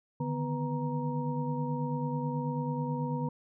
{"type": "tone cluster", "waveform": "sine", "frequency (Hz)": [147.7, 156.9, 247.3, 493, 938], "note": ["D3", "D#3", "B3", "B4", "A#5"], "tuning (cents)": [10, 15, 3, -3, 11], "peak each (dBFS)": [-33, -40, -35, -39, -38], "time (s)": [0.2, 3.29], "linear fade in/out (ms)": 5, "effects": []}